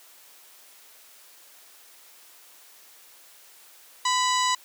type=harmonic tone with a mistuned harmonic; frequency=986 Hz; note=B5; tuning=3 cents flat; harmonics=1 / 2 / 3 / 4 / 5 / 6 / 7 / 8; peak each=-23 / -30 / -32 / -30 / -35 / -37 / -33 / -34 dBFS; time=4.05-4.55 s; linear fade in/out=5 ms; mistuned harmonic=1; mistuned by=+43 cents; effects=white hiss -52 dBFS RMS until 4.64 s + high-pass 400 Hz 12 dB/octave